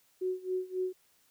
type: tone with tremolo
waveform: sine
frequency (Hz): 370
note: F#4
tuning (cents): 0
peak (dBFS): -28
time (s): 0.21-0.93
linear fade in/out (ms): 10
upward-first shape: sine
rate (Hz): 3.7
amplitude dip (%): 90
effects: white hiss -68 dBFS RMS until 1.3 s